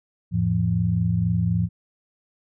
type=tone cluster; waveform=sine; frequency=84.8 / 108.8 / 171.3 Hz; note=E2 / A2 / F3; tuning=+50 / -19 / -33 cents; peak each=-28 / -22 / -22 dBFS; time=0.31-1.69 s; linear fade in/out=50 ms; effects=none